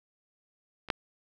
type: clicks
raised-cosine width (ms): 0.3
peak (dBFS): -27 / -9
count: 2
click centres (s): 0.887 / 0.902
effects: none